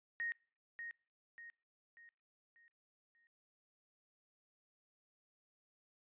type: tone with echo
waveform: sine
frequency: 1864.7 Hz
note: A#6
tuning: in tune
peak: -37 dBFS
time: 0.2-0.32 s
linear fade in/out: 0 ms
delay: 590 ms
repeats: 5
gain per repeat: -7 dB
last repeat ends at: 3.27 s
effects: noise-tail reverb RT60 0.5 s tail -26 dB re dry + resampled to 8000 Hz